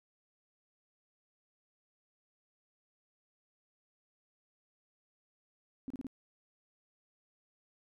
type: tone bursts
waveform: sine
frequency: 264.3 Hz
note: C4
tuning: 18 cents sharp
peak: -37 dBFS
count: 4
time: 5.88-6.068 s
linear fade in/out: 0 ms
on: 23 ms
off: 32 ms
effects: none